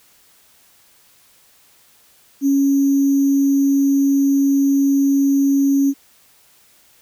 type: tone with sample-and-hold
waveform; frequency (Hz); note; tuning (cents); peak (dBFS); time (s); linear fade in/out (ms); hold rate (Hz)
sine; 277.2; C#4; 0; -12; 2.41-5.94; 50; 6300
effects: white hiss -53 dBFS RMS until 7.01 s